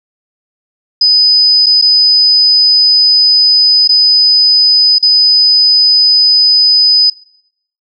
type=tone with dropouts; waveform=sine; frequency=5000 Hz; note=D#8; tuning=8 cents sharp; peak=-4 dBFS; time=1.01-7.1 s; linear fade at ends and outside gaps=5 ms; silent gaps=1.661-1.665 / 1.815-1.822 / 3.877-3.891 / 4.985-5.026 s; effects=noise-tail reverb RT60 0.7 s tail -20 dB re dry